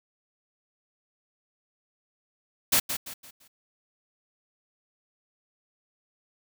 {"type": "noise with echo", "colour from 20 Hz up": "white", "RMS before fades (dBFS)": -21, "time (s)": [2.72, 2.8], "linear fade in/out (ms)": 10, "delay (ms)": 170, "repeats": 4, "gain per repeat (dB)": -9, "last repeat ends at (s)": 3.48, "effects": []}